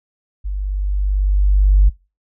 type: tone with level ramp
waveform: sine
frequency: 49 Hz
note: G1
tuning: in tune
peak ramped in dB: -20 to -5 dBFS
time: 0.44-1.9 s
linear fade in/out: 20 ms
effects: noise-tail reverb RT60 0.3 s tail -25 dB re dry + tanh soft clip ceiling -2 dBFS